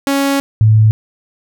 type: tone pair in turn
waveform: sawtooth / sine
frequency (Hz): 277.2 / 108.93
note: C#4 / A2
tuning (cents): 0 / -17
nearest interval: octave + major third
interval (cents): 1617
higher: first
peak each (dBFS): -8 / -5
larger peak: second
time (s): 0.07-0.4 / 0.61-0.91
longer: first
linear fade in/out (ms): 0
effects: none